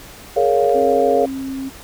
sine chord, Bb minor seventh, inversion third, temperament just, 419.5 / 466.2 / 559.4 / 699.2 Hz, Ab4 / Bb4 / Db5 / F5, +17 / 0 / +16 / +2 cents, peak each -18 dBFS, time 0.36-1.26 s, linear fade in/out 10 ms
clicks, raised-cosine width 0.3 ms, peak -24 dBFS, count 2, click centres 0.644 / 0.695 s
sine tone, 267.9 Hz, C4, 41 cents sharp, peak -23 dBFS, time 0.74-1.7 s, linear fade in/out 20 ms
effects pink hiss -39 dBFS RMS until 1.83 s

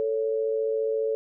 sine tone pair together, 442.5 / 557 Hz, A4 / C#5, +10 / +8 cents, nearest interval major third, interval 398 cents, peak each -24 / -30 dBFS, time 0-1.15 s, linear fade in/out 0 ms, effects none

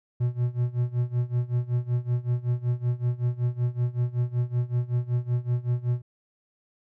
triangle tone with tremolo, 122.1 Hz, B2, 19 cents flat, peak -18 dBFS, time 0.2-6.02 s, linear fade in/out 10 ms, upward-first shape sine, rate 5.3 Hz, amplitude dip 90%, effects none

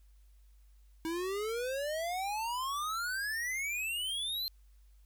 square exponential sweep, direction up, 319.4 to 4186 Hz, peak -34 dBFS, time 1.05-4.48 s, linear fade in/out 0 ms, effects added 50 Hz sine -57 dBFS peak until 5.05 s + white hiss -75 dBFS RMS until 5.05 s

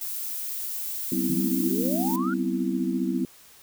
violet noise, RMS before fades -32 dBFS, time 0.01-2.16 s, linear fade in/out 2 ms
sine chord, C major seventh, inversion second, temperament equal with one note detuned, 191.08 / 246.9 / 261.6 / 329.6 Hz, G3 / B3 / C4 / E4, -44 / 0 / 0 / 0 cents, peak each -29 dBFS, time 1.12-3.25 s, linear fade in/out 2 ms
sine exponential sweep, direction up, 146.83 to 1480 Hz, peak -30 dBFS, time 1.29-2.34 s, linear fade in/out 5 ms
effects white hiss -52 dBFS RMS until 3.62 s

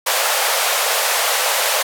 pink band-pass noise, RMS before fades -18 dBFS, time 0.06-1.83 s, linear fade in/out 10 ms, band 500 to 16000 Hz, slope 48 dB/octave, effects none

